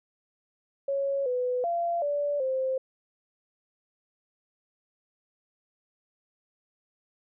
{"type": "tone with pitch steps", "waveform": "sine", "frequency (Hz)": [553, 498.6, 686, 579, 524], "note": ["C#5", "B4", "F5", "D5", "C5"], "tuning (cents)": [-4, 16, -31, -25, 2], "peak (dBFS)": -25, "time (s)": [0.88, 2.78], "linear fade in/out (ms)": 5, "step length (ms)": 380, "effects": []}